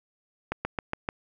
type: slowing click train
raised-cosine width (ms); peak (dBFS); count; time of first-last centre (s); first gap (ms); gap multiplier
0.5; -13; 5; 0.52-1.089; 130; 1.06
effects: none